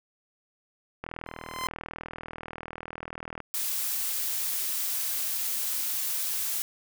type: click train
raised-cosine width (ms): 0.5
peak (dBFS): -21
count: 96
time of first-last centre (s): 1.04-3.403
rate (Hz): 40.2
type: tone with exponential growth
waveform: sawtooth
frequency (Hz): 1033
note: C6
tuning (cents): -22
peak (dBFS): -23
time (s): 1.26-1.67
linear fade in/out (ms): 0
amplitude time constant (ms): 88
type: noise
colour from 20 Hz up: blue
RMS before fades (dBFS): -30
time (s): 3.54-6.62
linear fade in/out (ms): 0
effects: none